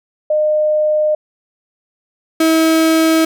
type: tone pair in turn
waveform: sine / 35% pulse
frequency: 610 / 322 Hz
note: D#5 / E4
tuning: -34 / -41 cents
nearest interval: major seventh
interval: 1107 cents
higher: first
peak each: -11 / -8 dBFS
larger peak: second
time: 0.3-1.15 / 2.4-3.25 s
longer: neither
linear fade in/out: 5 ms
effects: none